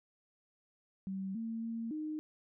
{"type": "tone with pitch steps", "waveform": "sine", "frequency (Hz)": [192.1, 226.4, 228.5, 307.8], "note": ["G3", "A3", "A#3", "D#4"], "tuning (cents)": [-35, 50, -34, -19], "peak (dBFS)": -36, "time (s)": [1.07, 2.19], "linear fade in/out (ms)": 0, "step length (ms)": 280, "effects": []}